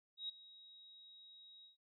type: tone with ADSR envelope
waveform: sine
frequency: 3803 Hz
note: A#7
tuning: 34 cents sharp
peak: -39 dBFS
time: 0.17-1.77 s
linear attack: 120 ms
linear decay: 11 ms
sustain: -18 dB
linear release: 130 ms
effects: none